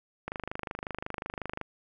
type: click train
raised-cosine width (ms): 0.5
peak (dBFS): -19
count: 35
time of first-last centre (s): 0.28-1.613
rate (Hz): 25.5
effects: none